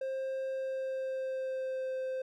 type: tone with pitch glide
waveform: triangle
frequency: 530 to 520.9 Hz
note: C5 to C5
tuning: +22 to -8 cents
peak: -31 dBFS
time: 0.01-2.22 s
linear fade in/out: 5 ms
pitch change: -30 cents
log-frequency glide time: 0.5-1.97 s
effects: none